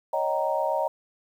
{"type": "chord", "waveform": "sine", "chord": "Eb dominant seventh", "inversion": "third", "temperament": "equal with one note detuned", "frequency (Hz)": [554.4, 622.3, 766.5, 932.3], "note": ["Db5", "Eb5", "G5", "Bb5"], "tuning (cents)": [0, 0, -39, 0], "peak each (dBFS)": [-29, -27, -31, -28], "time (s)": [0.13, 0.88], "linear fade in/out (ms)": 5, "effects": ["9-bit"]}